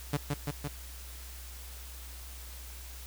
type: tone with echo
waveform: sawtooth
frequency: 144.5 Hz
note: D3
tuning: 28 cents flat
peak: -23 dBFS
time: 0.13-0.17 s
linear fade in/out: 5 ms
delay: 170 ms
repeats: 3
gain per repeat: -2 dB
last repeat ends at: 0.68 s
effects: added 62 Hz sine -44 dBFS peak until 3.06 s + white hiss -49 dBFS RMS until 3.06 s